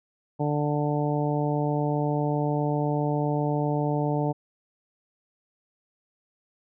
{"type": "harmonic tone", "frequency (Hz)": 147.6, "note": "D3", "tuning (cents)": 9, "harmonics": [1, 2, 3, 4, 5, 6], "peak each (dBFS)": [-26, -29, -31, -32, -33, -34], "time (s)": [0.39, 4.33], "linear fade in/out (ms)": 20, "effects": []}